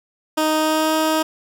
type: tone with pitch glide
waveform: 15% pulse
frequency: 311.2 to 314.8 Hz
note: D#4 to D#4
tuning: 0 to +20 cents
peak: -10 dBFS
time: 0.37-1.23 s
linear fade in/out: 10 ms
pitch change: +20 cents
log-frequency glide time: 0.57-0.95 s
effects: none